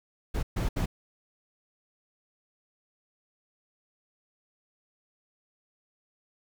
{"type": "noise bursts at uneven times", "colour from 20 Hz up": "brown", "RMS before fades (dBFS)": -28, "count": 3, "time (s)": [[0.34, 0.43], [0.56, 0.69], [0.76, 0.86]], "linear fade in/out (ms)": 10, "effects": []}